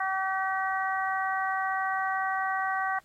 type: harmonic tone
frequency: 382.2 Hz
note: G4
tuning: 44 cents flat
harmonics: 2 / 3 / 4 / 5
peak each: -30 / -32 / -33 / -34 dBFS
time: 0-2.99 s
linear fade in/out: 5 ms
effects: pink hiss -64 dBFS RMS until 3.04 s + AAC 48 kbps